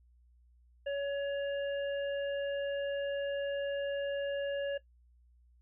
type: harmonic tone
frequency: 562 Hz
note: C#5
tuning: 24 cents sharp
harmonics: 1 / 3 / 5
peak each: -32 / -42 / -46 dBFS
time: 0.86-4.78 s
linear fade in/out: 10 ms
effects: noise-tail reverb RT60 0.1 s tail -17 dB re dry + added 60 Hz sine -61 dBFS peak until 5.61 s